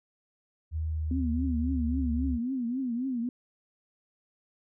sine tone with pitch glide, 79.1 to 71.7 Hz, D#2 to D2, +29 to -41 cents, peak -28 dBFS, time 0.71-2.39 s, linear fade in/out 50 ms, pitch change -170 cents, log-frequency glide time 0.86-2.17 s
sine tone with vibrato, 249.2 Hz, B3, 16 cents sharp, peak -28 dBFS, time 1.11-3.29 s, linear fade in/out 2 ms, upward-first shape triangle, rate 3.7 Hz, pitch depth 160 cents each way
effects none

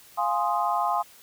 sine chord, F minor seventh, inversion none, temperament equal, 698.5 / 830.6 / 1046.5 / 1244.5 Hz, F5 / Ab5 / C6 / Eb6, 0 / 0 / 0 / 0 cents, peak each -28 / -27 / -27 / -30 dBFS, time 0.17-1.03 s, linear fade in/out 20 ms, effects white hiss -52 dBFS RMS until 1.22 s

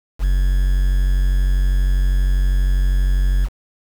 triangle tone with quantisation, 46.25 Hz, F#1, in tune, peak -11 dBFS, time 0.19-3.49 s, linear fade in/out 50 ms, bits 6, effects none

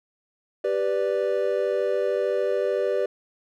triangle chord, G major, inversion none, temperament equal, 392 / 493.9 / 587.3 Hz, G4 / B4 / D5, 0 / 0 / 0 cents, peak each -24 dBFS, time 0.64-3.06 s, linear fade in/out 5 ms, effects none

